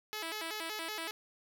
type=tone with vibrato; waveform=5% pulse; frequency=374.4 Hz; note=F#4; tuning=20 cents sharp; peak=-26 dBFS; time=0.13-1.11 s; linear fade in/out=0 ms; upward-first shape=square; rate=5.3 Hz; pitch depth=230 cents each way; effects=none